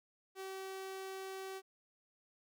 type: tone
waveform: sawtooth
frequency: 382.9 Hz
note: G4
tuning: 41 cents flat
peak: -39 dBFS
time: 0.35-1.62 s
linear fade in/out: 50 ms
effects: none